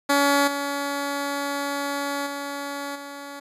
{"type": "tone with level steps", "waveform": "10% pulse", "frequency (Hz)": 282.7, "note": "C#4", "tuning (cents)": 34, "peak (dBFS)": [-9, -17, -21, -27], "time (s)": [0.09, 3.4], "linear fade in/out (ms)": 10, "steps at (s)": [0.47, 2.26, 2.95], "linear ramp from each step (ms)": 10, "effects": ["resampled to 32000 Hz"]}